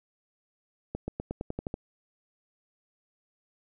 accelerating click train, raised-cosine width 2 ms, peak -19 dBFS, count 9, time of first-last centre 0.95-1.741 s, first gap 130 ms, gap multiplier 0.92, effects none

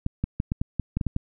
clicks, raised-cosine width 5 ms, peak -12 dBFS, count 10, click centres 0.064 / 0.24 / 0.401 / 0.519 / 0.615 / 0.797 / 0.97 / 1.012 / 1.067 / 1.164 s, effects none

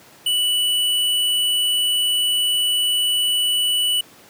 sine tone with tanh clipping, 2960 Hz, F#7, in tune, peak -18 dBFS, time 0.26-4.01 s, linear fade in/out 5 ms, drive 17 dB, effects pink hiss -47 dBFS RMS until 4.29 s + high-pass 150 Hz 12 dB/octave

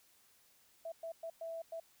sine tone bursts at uneven times, 659.3 Hz, E5, in tune, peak -40 dBFS, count 5, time 0.85-0.92 / 1.03-1.12 / 1.23-1.3 / 1.41-1.62 / 1.72-1.8 s, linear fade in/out 5 ms, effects white hiss -68 dBFS RMS until 2 s

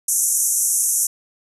white band-pass noise, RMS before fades -19 dBFS, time 0.08-1.07 s, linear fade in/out 5 ms, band 5900 to 12000 Hz, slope 96 dB/octave, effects none

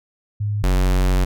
sine / square tone pair in turn, 103.83 / 46.25 Hz, G#2 / F#1, 0 / 0 cents, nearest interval octave + major second, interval 1400 cents, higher first, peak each -19 / -15 dBFS, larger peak second, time 0.4-0.63 / 0.63-1.25 s, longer second, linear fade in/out 10 ms, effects none

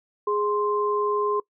sine tone pair together, 415.3 / 1046.5 Hz, G#4 / C6, 0 / 0 cents, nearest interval octave + major third, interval 1600 cents, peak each -23 / -25 dBFS, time 0.27-1.4 s, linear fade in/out 5 ms, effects noise-tail reverb RT60 0.1 s tail -22 dB re dry

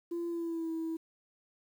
sine tone with pitch glide, 341.4 to 325 Hz, F4 to E4, -39 to -24 cents, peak -31 dBFS, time 0.11-0.97 s, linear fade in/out 10 ms, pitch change -85 cents, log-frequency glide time 0.28-0.71 s, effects tanh soft clip ceiling -31 dBFS + 10-bit

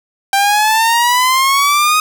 sawtooth exponential sweep, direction up, 784 to 1256 Hz, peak -6 dBFS, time 0.33-2 s, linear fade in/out 2 ms, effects none

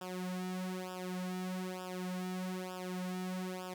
sawtooth tone with flanger, 183.6 Hz, F#3, 13 cents flat, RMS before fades -40 dBFS, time 0.01-3.74 s, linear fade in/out 5 ms, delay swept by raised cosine 0.47 to 3.57 ms, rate 1.1 Hz, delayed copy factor -1, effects 12-bit

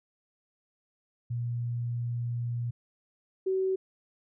sine tone pair in turn, 119.4 / 379.1 Hz, A#2 / F#4, +42 / +42 cents, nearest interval octave + minor sixth, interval 2000 cents, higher second, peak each -29 / -25 dBFS, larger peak second, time 1.3-2.71 / 3.46-3.76 s, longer first, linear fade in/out 10 ms, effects none

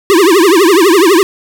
square tone with vibrato, 363.3 Hz, F#4, 32 cents flat, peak -5 dBFS, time 0.1-1.23 s, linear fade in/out 0 ms, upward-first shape triangle, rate 12 Hz, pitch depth 280 cents each way, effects none

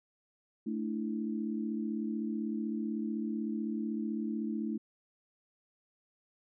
sine chord, A suspended fourth, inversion none, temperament equal, 220 / 293.7 / 329.6 Hz, A3 / D4 / E4, 0 / 0 / 0 cents, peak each -34 / -39 / -39 dBFS, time 0.66-4.78 s, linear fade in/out 10 ms, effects none

